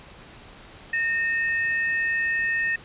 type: tone pair together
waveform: sine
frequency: 1835.6 / 2596 Hz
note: A#6 / E7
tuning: -27 / -27 cents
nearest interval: tritone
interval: 600 cents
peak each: -22 / -31 dBFS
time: 0.93-2.76 s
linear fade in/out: 5 ms
effects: pink hiss -46 dBFS RMS until 2.84 s + resampled to 8000 Hz